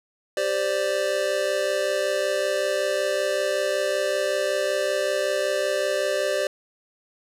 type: chord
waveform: square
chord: G suspended fourth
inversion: none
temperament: just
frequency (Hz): 392 / 522.7 / 588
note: G4 / C5 / D5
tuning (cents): 0 / -2 / +2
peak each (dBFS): -30 / -28 / -25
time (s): 0.37-6.47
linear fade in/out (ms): 2
effects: low-pass 11000 Hz 12 dB/octave